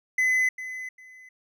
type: tone with echo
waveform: triangle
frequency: 2023 Hz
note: B6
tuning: 41 cents sharp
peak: -18 dBFS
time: 0.18-0.49 s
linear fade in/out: 5 ms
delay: 400 ms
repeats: 2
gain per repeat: -13 dB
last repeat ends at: 1.29 s
effects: none